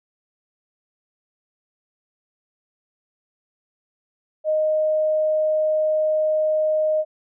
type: tone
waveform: sine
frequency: 620 Hz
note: D#5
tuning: 6 cents flat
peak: -17 dBFS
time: 4.44-7.05 s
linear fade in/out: 50 ms
effects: none